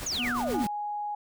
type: noise with tremolo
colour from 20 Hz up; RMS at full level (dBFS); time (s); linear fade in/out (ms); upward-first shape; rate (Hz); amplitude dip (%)
pink; -36; 0-0.67; 0; triangle; 8.2; 75
type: exponential sweep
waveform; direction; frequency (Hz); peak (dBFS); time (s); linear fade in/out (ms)
sine; down; 7040 to 185; -28; 0.06-0.67; 5
type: harmonic tone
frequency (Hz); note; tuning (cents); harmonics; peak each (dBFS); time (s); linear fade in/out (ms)
243.6; B3; -24; 1 / 3 / 5 / 6; -31 / -41 / -45 / -47; 0.18-0.64; 20
type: tone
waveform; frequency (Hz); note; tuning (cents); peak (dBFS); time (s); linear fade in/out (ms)
sine; 830.6; G#5; 0; -30; 0.54-1.15; 5
effects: none